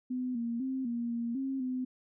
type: tone with pitch steps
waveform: sine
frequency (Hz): 252.5 / 233.8 / 263 / 236.1 / 234.3 / 268.1 / 255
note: B3 / A#3 / C4 / A#3 / A#3 / C4 / C4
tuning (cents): +39 / +5 / +9 / +22 / +9 / +42 / -44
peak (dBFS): -31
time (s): 0.1-1.85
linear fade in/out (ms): 10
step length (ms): 250
effects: none